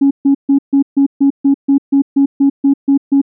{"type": "tone bursts", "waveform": "sine", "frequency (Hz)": 277.2, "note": "C#4", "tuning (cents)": 0, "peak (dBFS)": -5, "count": 14, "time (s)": [0.01, 3.216], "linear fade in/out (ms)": 10, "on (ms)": 99, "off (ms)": 140, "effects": ["tanh soft clip ceiling -3 dBFS"]}